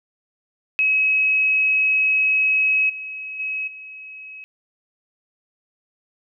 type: tone with level steps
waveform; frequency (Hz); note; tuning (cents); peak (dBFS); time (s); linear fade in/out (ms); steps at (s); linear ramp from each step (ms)
sine; 2558; D#7; +47; -15 / -29 / -23 / -35; 0.79-4.44; 0; 2.89 / 3.39 / 3.67; 10
effects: none